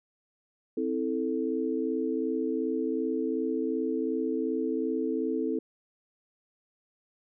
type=chord; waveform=sine; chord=A minor; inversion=first; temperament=equal with one note detuned; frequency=261.6 / 324.3 / 440 Hz; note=C4 / E4 / A4; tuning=0 / -28 / 0 cents; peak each=-31 dBFS; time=0.77-5.59 s; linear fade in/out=5 ms; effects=none